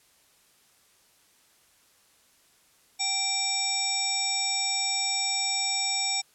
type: harmonic tone with a mistuned harmonic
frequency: 780 Hz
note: G5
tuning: 9 cents flat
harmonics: 1 / 3 / 5 / 7 / 9 / 10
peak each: -35 / -33 / -34 / -29 / -35 / -31 dBFS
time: 2.99-6.22 s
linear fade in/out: 20 ms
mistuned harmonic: 5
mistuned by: -91 cents
effects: white hiss -62 dBFS RMS until 6.34 s + low-pass 12000 Hz 12 dB/octave